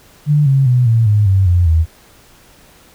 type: tone with pitch steps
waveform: sine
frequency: 148.1 / 135.81 / 124.54 / 114.2 / 104.72 / 96.03 / 88.06 / 80.75 Hz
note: D3 / C#3 / B2 / A#2 / G#2 / G2 / F2 / E2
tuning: +15 / -35 / +15 / -35 / +15 / -35 / +15 / -35 cents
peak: -8 dBFS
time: 0.26-1.86 s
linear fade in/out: 50 ms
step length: 200 ms
effects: pink hiss -46 dBFS RMS until 2.94 s